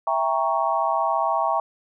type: chord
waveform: sine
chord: E diminished seventh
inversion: none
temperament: equal with one note detuned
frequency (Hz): 659.3 / 794 / 932.3 / 1108.7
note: E5 / G5 / Bb5 / Db6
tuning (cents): 0 / +22 / 0 / 0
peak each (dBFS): -25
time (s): 0.07-1.6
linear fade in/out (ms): 2
effects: none